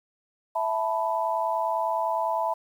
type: chord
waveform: sine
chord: E suspended fourth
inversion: none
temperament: just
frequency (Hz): 659.3 / 879 / 988.9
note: E5 / A5 / B5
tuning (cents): 0 / -2 / +2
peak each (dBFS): -28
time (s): 0.55-2.54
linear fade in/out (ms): 10
effects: 9-bit